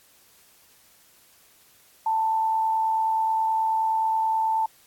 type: tone with amplitude modulation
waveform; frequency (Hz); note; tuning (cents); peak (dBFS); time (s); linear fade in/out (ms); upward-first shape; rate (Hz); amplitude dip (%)
sine; 886; A5; +12; -19; 2.06-4.66; 5; sine; 89.4; 30
effects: white hiss -57 dBFS RMS until 4.86 s + AAC 64 kbps